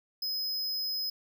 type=tone; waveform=square; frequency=5070 Hz; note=D#8; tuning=32 cents sharp; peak=-31 dBFS; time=0.22-1.1 s; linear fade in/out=5 ms; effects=none